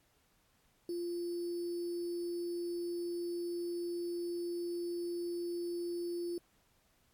sine tone with sample-and-hold, 346.8 Hz, F4, 12 cents flat, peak -35 dBFS, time 0.89-6.38 s, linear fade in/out 2 ms, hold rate 4900 Hz, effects pink hiss -72 dBFS RMS until 7.13 s + AAC 64 kbps

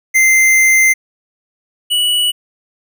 square tone pair in turn, 2081 / 2943 Hz, C7 / F#7, -10 / -10 cents, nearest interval tritone, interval 600 cents, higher second, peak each -8 / -12 dBFS, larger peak first, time 0.14-0.94 / 1.9-2.32 s, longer first, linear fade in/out 20 ms, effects none

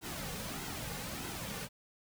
pink noise with flanger, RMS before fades -41 dBFS, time 0.01-1.69 s, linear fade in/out 50 ms, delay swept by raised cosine 1.7 to 3.1 ms, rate 1.6 Hz, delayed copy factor -0.6, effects none

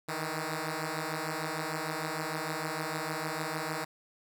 5% pulse beating tone pair, 153.9 / 160.5 Hz, D#3 / E3, -19 / -46 cents, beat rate 6.6 Hz, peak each -25 / -24 dBFS, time 0.08-3.85 s, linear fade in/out 10 ms, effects none

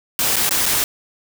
white noise with dropouts, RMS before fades -18 dBFS, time 0.19-0.84 s, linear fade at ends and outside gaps 1 ms, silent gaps 0.359-0.365 / 0.492-0.509 / 0.657-0.662 s, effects none

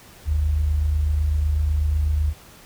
sine tone pair together, 47.69 / 75.7 Hz, G1 / D#2, -47 / -47 cents, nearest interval minor sixth, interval 800 cents, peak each -27 / -18 dBFS, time 0.25-2.34 s, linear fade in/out 50 ms, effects pink hiss -47 dBFS RMS until 2.65 s

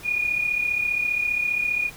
sine tone pair together, 2415 / 2450 Hz, D7 / D#7, +48 / -27 cents, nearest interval unison, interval 25 cents, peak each -28 / -22 dBFS, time 0.03-1.91 s, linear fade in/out 50 ms, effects pink hiss -44 dBFS RMS until 1.96 s

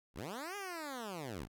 10% pulse linear two-way sweep, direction up then down, 43.65 to 415.3 to 43.65 Hz, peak -33 dBFS, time 0.14-1.48 s, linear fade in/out 50 ms, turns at 0.56 s, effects none

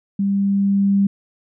sine tone with level ramp, 198.3 Hz, G3, 20 cents sharp, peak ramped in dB -16 to -12 dBFS, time 0.19-1.07 s, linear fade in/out 5 ms, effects none

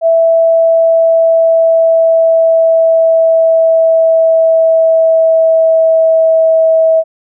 sine tone with pitch glide, 659.3 to 646.9 Hz, E5 to E5, 0 to -33 cents, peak -5 dBFS, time 0.01-7.04 s, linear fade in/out 50 ms, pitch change -33 cents, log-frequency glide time 0.15-6.67 s, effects none

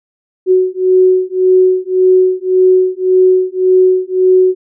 sine beating tone pair, 370 / 371.8 Hz, F#4 / F#4, 0 / +8 cents, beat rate 1.8 Hz, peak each -10 dBFS, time 0.46-4.55 s, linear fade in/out 50 ms, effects none

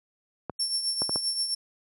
clicks, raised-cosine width 1 ms, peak -17 dBFS, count 4, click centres 0.497 / 1.019 / 1.094 / 1.159 s
35% pulse tone with tremolo, 5440 Hz, F8, 46 cents flat, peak -21 dBFS, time 0.59-1.55 s, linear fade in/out 10 ms, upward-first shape triangle, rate 7.6 Hz, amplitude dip 65%
effects high-pass 100 Hz 12 dB/octave

